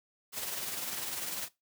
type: noise with tremolo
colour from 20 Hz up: white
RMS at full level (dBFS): -35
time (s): 0.32-1.49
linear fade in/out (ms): 50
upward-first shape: triangle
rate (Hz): 20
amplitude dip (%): 50
effects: noise-tail reverb RT60 0.2 s tail -19 dB re dry + high-pass 100 Hz 12 dB/octave